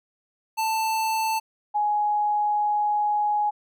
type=tone pair in turn; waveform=square / sine; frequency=885 / 835.3 Hz; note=A5 / G#5; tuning=+10 / +10 cents; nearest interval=minor second; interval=100 cents; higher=first; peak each=-23 / -20 dBFS; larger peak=second; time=0.57-1.4 / 1.74-3.51 s; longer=second; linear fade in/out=20 ms; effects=none